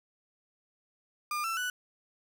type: tone with pitch steps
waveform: 35% pulse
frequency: 1205 / 1337 / 1483.5 Hz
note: D6 / E6 / F#6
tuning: +44 / +24 / +4 cents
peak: -29 dBFS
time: 1.31-1.7 s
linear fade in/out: 2 ms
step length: 130 ms
effects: none